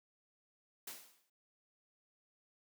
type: noise with exponential decay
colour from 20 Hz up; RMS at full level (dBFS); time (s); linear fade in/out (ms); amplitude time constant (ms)
white; -44; 0.87-1.3; 5; 93
effects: noise-tail reverb RT60 0.1 s tail -26 dB re dry + high-pass 200 Hz 12 dB/octave